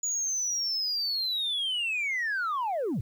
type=linear sweep; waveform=sine; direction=down; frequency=6890 to 87.31 Hz; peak=-25 dBFS; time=0.03-3.01 s; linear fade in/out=5 ms; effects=tanh soft clip ceiling -25 dBFS + 10-bit